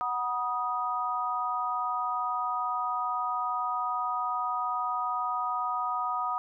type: chord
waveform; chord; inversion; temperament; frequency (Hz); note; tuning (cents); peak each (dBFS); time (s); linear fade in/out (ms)
sine; B major; second; equal with one note detuned; 740 / 966.9 / 1244.5; F#5 / B5 / D#6; 0 / -37 / 0; -34 / -33 / -30; 0.01-6.38; 0
effects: none